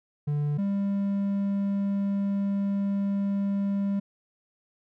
triangle tone pair in turn, 146.83 / 199.01 Hz, D3 / G3, 0 / +26 cents, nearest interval perfect fourth, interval 526 cents, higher second, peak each -22 / -22 dBFS, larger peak neither, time 0.27-0.58 / 0.58-4 s, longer second, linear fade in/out 10 ms, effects none

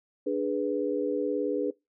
sine chord, G# diminished, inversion second, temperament equal, 293.7 / 415.3 / 493.9 Hz, D4 / G#4 / B4, 0 / 0 / 0 cents, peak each -30 dBFS, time 0.26-1.71 s, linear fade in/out 10 ms, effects noise-tail reverb RT60 0.2 s tail -22 dB re dry

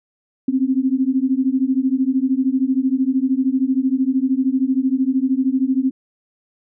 sine beating tone pair, 256.5 / 269.5 Hz, C4 / C#4, -34 / -49 cents, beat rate 13 Hz, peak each -18 dBFS, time 0.48-5.91 s, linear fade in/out 5 ms, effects none

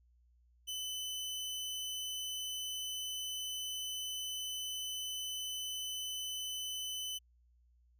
sawtooth tone, 3019 Hz, F#7, 34 cents sharp, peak -35 dBFS, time 0.67-7.19 s, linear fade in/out 20 ms, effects added 60 Hz sine -65 dBFS peak until 7.99 s

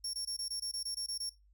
30% pulse tone bursts, 5500 Hz, F8, 27 cents flat, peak -32 dBFS, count 11, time 0.04-1.295 s, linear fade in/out 5 ms, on 95 ms, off 21 ms, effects noise-tail reverb RT60 0.2 s tail -18 dB re dry + added 50 Hz sine -62 dBFS peak until 1.53 s

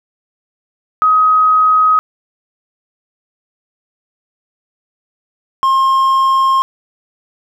sine / triangle tone pair in turn, 1262 / 1066.9 Hz, D#6 / C6, +24 / +33 cents, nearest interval minor third, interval 291 cents, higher first, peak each -7 dBFS, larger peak neither, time 1.02-1.99 / 5.63-6.62 s, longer second, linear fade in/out 0 ms, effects none

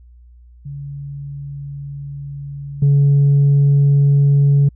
sine tone with level steps, 141.3 Hz, C#3, 34 cents sharp, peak -26 / -7 dBFS, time 0.65-4.69 s, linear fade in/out 10 ms, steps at 2.82 s, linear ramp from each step 5 ms, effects tanh soft clip ceiling -7 dBFS + added 60 Hz sine -41 dBFS peak until 4.75 s

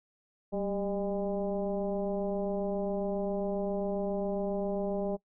sine tone with frequency modulation, 398.3 Hz, G4, 28 cents sharp, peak -29 dBFS, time 0.52-5.17 s, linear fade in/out 20 ms, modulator 206 Hz, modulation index 1.5, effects noise-tail reverb RT60 0.1 s tail -21 dB re dry

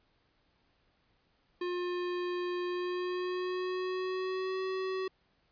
square tone with pitch glide, 356.1 to 377.3 Hz, F4 to F#4, +34 to +34 cents, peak -33 dBFS, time 1.61-5.08 s, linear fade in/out 5 ms, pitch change +100 cents, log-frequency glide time 2.66-4.6 s, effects pink hiss -72 dBFS RMS until 5.51 s + resampled to 11025 Hz

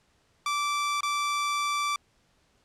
sawtooth tone with dropouts, 1166 Hz, D6, 13 cents flat, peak -22 dBFS, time 0.46-1.96 s, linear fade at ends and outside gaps 2 ms, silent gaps 1.007-1.031 s, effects pink hiss -67 dBFS RMS until 2.64 s + low-pass 8000 Hz 12 dB/octave

